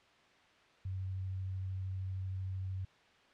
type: tone with vibrato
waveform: sine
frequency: 94.4 Hz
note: F#2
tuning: 35 cents sharp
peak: -36 dBFS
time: 0.85-2.85 s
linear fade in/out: 5 ms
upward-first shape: triangle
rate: 13 Hz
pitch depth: 12 cents each way
effects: white hiss -64 dBFS RMS until 3.33 s + low-pass 3000 Hz 12 dB/octave